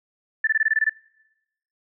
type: tone bursts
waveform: sine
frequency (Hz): 1760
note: A6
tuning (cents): 0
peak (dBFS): -16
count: 9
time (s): 0.44-0.896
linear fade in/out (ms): 5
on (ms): 32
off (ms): 21
effects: noise-tail reverb RT60 0.9 s tail -23 dB re dry